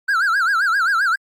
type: tone with vibrato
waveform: triangle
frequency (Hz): 1473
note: F#6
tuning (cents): -8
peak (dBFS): -13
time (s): 0.08-1.16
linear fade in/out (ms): 10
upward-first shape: sine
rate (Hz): 7.6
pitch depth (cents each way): 200
effects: Opus 48 kbps